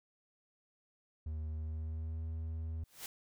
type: tone with pitch glide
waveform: triangle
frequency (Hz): 77.8 to 80.45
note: D#2 to E2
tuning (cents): 0 to -42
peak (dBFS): -35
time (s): 1.26-2.84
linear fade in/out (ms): 5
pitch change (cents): +58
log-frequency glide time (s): 1.48-2.23
type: noise with exponential growth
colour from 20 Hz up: white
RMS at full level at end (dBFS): -41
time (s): 2.83-3.06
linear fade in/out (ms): 1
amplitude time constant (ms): 49
effects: none